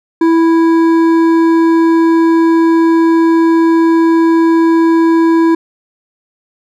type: tone with hard clipping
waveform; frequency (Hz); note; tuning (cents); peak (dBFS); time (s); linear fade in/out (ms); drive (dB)
sine; 329.5; E4; -1; -8; 0.21-5.55; 5; 9
effects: none